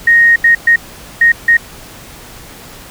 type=tone bursts at uneven times; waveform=sine; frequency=1864.7 Hz; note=A#6; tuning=in tune; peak=-4 dBFS; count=5; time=0.07-0.36 / 0.44-0.55 / 0.67-0.76 / 1.21-1.32 / 1.48-1.57 s; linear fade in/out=5 ms; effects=pink hiss -34 dBFS RMS until 2.9 s